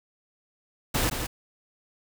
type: noise with echo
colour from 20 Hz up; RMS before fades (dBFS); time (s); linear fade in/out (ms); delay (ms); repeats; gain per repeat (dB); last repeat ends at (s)
pink; -25; 0.94-1.1; 10; 170; 1; -6; 1.27
effects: none